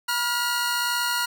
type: tone cluster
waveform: sawtooth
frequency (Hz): 969 / 1416 / 4310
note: B5 / F6 / C#8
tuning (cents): -33 / +23 / -49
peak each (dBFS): -24 / -22 / -27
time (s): 0.08-1.26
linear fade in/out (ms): 10
effects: none